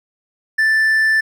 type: tone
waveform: triangle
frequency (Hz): 1764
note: A6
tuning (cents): +4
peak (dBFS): -10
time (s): 0.58-1.21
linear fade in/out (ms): 10
effects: none

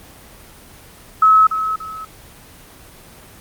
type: tone with echo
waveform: sine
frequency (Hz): 1289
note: E6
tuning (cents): -39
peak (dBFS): -7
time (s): 1.22-1.47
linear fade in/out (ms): 5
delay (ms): 290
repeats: 2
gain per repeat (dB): -10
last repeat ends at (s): 2.05
effects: pink hiss -42 dBFS RMS until 3.4 s + Opus 24 kbps

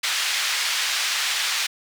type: band-pass noise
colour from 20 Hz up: white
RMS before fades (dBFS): -24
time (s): 0.03-1.67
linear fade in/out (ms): 10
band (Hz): 1500 to 4500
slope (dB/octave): 12
effects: none

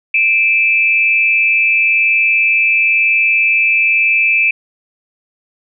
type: tone pair together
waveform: sine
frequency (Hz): 2359 / 2600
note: D7 / E7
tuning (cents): +7 / -24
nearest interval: major second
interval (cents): 169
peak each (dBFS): -12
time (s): 0.14-4.51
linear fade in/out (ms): 5
effects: none

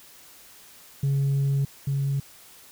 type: tone pair in turn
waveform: sine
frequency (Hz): 138.59 / 138.59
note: C#3 / C#3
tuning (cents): 0 / 0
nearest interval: unison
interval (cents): 0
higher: neither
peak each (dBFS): -18 / -21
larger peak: first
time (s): 1.03-1.65 / 1.87-2.2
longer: first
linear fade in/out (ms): 5
effects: tanh soft clip ceiling -19 dBFS + white hiss -50 dBFS RMS until 2.71 s

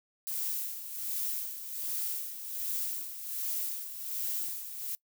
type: noise with tremolo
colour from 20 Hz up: violet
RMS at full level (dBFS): -33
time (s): 0.27-4.95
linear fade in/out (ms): 0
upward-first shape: sine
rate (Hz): 1.3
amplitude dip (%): 65
effects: noise-tail reverb RT60 0.1 s tail -23 dB re dry

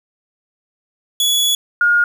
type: tone pair in turn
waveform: sawtooth / sine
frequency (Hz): 3393 / 1426.6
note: G#7 / F6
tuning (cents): +36 / +36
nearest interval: octave + minor third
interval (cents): 1500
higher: first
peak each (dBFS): -10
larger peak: neither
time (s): 1.2-1.55 / 1.81-2.04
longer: first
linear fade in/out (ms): 2
effects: 8-bit

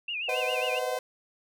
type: tone with vibrato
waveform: sine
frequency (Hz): 2637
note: E7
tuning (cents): 0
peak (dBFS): -30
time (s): 0.08-0.79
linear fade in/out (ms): 5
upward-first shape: sine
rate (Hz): 7.4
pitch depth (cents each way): 150
type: chord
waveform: sine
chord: B major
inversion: none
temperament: equal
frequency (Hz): 493.9 / 622.3 / 740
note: B4 / D#5 / F#5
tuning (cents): 0 / 0 / 0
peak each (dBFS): -34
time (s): 0.28-0.98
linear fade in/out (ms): 5
type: tone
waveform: sawtooth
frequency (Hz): 514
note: C5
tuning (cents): -31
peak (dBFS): -28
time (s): 0.29-0.99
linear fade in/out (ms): 2
effects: none

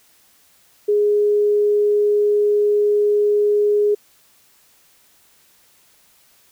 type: tone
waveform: sine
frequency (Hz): 415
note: G#4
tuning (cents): -1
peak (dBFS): -13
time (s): 0.88-3.95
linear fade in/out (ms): 10
effects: white hiss -55 dBFS RMS until 6.51 s

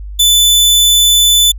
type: tone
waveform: sawtooth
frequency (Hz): 3500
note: A7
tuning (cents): -10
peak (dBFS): -3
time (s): 0.19-1.52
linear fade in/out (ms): 10
effects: added 50 Hz sine -23 dBFS peak until 1.58 s

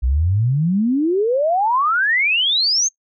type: exponential sweep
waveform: sine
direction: up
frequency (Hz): 58.4 to 6580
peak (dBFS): -14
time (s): 0.02-2.89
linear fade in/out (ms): 20
effects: noise-tail reverb RT60 0.1 s tail -22 dB re dry

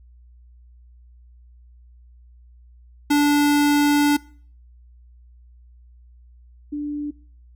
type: tone pair in turn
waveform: square / sine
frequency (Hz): 291.2 / 293.6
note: D4 / D4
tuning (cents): -15 / 0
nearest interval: unison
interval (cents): 15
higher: second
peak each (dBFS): -15 / -24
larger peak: first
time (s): 3.1-4.17 / 6.72-7.11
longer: first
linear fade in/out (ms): 10
effects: noise-tail reverb RT60 0.5 s tail -23 dB re dry + added 60 Hz sine -46 dBFS peak until 7.55 s

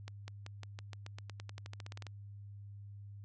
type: accelerating click train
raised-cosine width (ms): 0.2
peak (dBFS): -29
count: 20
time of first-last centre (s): 0.08-2.067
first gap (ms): 200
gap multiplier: 0.92
effects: added 101 Hz sine -47 dBFS peak until 3.24 s + resampled to 22050 Hz

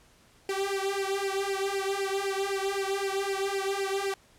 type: tone with flanger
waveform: sawtooth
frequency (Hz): 392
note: G4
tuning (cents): 0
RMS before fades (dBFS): -30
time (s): 0.49-4.14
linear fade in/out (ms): 2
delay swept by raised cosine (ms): 0.39 to 2.29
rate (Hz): 3.9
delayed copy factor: +0.95
effects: pink hiss -60 dBFS RMS until 4.38 s + low-pass 11000 Hz 12 dB/octave

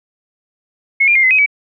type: tone with pitch steps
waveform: sine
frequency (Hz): 2178 / 2397 / 2121 / 2045 / 2529 / 2283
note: C#7 / D7 / C7 / C7 / D#7 / D7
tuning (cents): -31 / +35 / +23 / -40 / +28 / -50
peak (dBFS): -8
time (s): 1-1.462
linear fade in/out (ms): 10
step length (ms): 77
effects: none

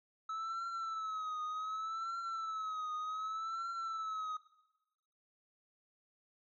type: tone with vibrato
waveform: triangle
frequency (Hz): 1300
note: E6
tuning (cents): -24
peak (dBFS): -35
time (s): 0.29-4.37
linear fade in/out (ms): 5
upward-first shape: triangle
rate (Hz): 0.66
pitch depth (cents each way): 87
effects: noise-tail reverb RT60 1.0 s tail -18 dB re dry + MP3 32 kbps

